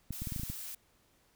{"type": "clicks", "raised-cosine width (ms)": 5, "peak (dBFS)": -26, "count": 8, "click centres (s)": [0.107, 0.22, 0.272, 0.322, 0.362, 0.397, 0.434, 0.5]}
{"type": "noise", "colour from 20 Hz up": "blue", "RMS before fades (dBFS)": -43, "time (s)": [0.12, 0.75], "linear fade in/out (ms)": 5}
{"effects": ["pink hiss -69 dBFS RMS until 1.35 s"]}